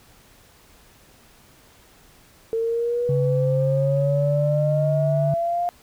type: exponential sweep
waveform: sine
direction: up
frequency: 450 to 706 Hz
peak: -20 dBFS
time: 2.53-5.69 s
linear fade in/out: 0 ms
type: tone with pitch glide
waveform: sine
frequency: 138.3 to 146.52 Hz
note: C#3 to D3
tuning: -4 to -4 cents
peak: -19 dBFS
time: 3.09-5.34 s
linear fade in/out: 2 ms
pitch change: +100 cents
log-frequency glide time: 3.5-4.53 s
effects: tanh soft clip ceiling -9 dBFS + pink hiss -53 dBFS RMS until 5.82 s